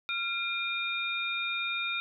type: tone cluster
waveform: sine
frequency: 1382 / 2403 / 3688 Hz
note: F6 / D7 / A#7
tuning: -19 / +39 / -19 cents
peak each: -36 / -32 / -35 dBFS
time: 0.09-2 s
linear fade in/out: 0 ms
effects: none